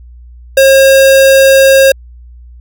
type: tone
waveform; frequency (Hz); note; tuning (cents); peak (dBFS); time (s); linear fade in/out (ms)
square; 539; C#5; -49; -3; 0.57-1.92; 5
effects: added 60 Hz sine -31 dBFS peak until 2.6 s